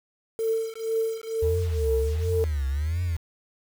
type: tone with tremolo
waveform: sine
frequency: 448.7 Hz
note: A4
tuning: 34 cents sharp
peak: -20 dBFS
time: 0.39-2.44 s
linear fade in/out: 0 ms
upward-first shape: triangle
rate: 2.1 Hz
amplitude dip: 95%
type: tone with vibrato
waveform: sine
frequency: 77.1 Hz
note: D#2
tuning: 15 cents flat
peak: -23 dBFS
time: 1.42-3.17 s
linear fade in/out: 10 ms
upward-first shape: triangle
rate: 1.4 Hz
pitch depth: 280 cents each way
effects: tanh soft clip ceiling -12 dBFS + 7-bit